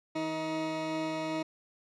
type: tone pair together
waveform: 20% pulse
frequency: 159.39 / 316.3 Hz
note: D#3 / D#4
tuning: +42 / +29 cents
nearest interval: octave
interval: 1187 cents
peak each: -37 / -27 dBFS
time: 0.15-1.43 s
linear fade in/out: 10 ms
effects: low-pass 5000 Hz 12 dB/octave